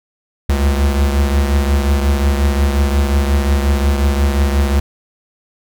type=beating tone pair; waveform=square; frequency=69.5 / 75.1 Hz; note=C#2 / D2; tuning=+5 / +39 cents; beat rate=5.6 Hz; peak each=-13 / -20 dBFS; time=0.49-4.8 s; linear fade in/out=5 ms; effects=none